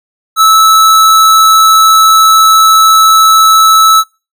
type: tone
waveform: square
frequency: 1307 Hz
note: E6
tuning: 15 cents flat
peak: -3 dBFS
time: 0.36-4.04 s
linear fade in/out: 50 ms
effects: noise-tail reverb RT60 0.3 s tail -25 dB re dry